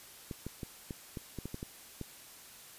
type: clicks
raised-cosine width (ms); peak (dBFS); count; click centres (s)
3; -26; 10; 0.312 / 0.466 / 0.632 / 0.908 / 1.172 / 1.387 / 1.456 / 1.544 / 1.629 / 2.013
effects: white hiss -53 dBFS RMS until 2.78 s + resampled to 32000 Hz